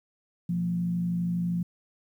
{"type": "tone with frequency modulation", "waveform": "sine", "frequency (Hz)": 174.7, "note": "F3", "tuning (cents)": 1, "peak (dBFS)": -25, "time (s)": [0.49, 1.63], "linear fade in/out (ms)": 5, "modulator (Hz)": 52.4, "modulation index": 0.41, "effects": ["10-bit"]}